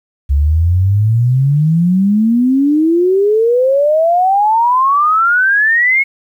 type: exponential sweep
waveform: sine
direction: up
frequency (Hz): 68 to 2204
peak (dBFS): -8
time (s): 0.29-6.04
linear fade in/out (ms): 20
effects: 8-bit